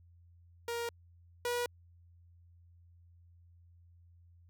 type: tone pair in turn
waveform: sawtooth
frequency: 470 / 483.8 Hz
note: A#4 / B4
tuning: +14 / -36 cents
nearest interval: minor second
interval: 50 cents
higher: second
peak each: -31 / -28 dBFS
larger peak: second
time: 0.68-0.89 / 1.45-1.66 s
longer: neither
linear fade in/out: 2 ms
effects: added 86 Hz sine -58 dBFS peak until 4.49 s